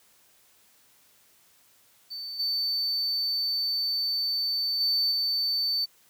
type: tone with level steps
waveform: triangle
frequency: 4540 Hz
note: C#8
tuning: 41 cents sharp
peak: -33 / -24 / -21 / -23 dBFS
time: 2.1-5.86 s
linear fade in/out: 20 ms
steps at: 2.39 / 4.8 / 5.11 s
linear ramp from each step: 10 ms
effects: white hiss -61 dBFS RMS until 6.09 s + high-pass 60 Hz 12 dB/octave